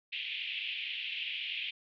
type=band-pass noise; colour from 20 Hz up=pink; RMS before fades=-38 dBFS; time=0.12-1.71 s; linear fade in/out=10 ms; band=2400 to 3300 Hz; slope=48 dB/octave; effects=none